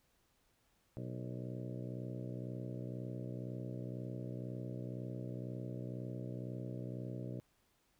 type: harmonic tone with a mistuned harmonic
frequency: 62 Hz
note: B1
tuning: 7 cents sharp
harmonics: 2 / 3 / 4 / 5 / 6 / 7 / 8 / 9 / 10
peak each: -43 / -48 / -51 / -50 / -53 / -56 / -57 / -54 / -57 dBFS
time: 0.97-7.4 s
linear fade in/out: 0 ms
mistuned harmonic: 7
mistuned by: +60 cents
effects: pink hiss -75 dBFS RMS until 7.99 s